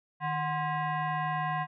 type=tone with frequency modulation; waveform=sine; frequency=155.56 Hz; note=D#3; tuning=in tune; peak=-28 dBFS; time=0.2-1.67 s; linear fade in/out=50 ms; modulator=892 Hz; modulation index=1.6; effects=none